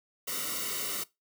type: noise with comb filter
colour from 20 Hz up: white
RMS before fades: -34 dBFS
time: 0.27-1.04 s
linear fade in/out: 10 ms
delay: 1.2 ms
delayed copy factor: -0.85
effects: noise-tail reverb RT60 0.2 s tail -20 dB re dry